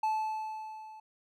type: tone with level ramp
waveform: triangle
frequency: 870 Hz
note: A5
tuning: 20 cents flat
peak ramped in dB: -24 to -45 dBFS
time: 0.03-1 s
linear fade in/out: 5 ms
effects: none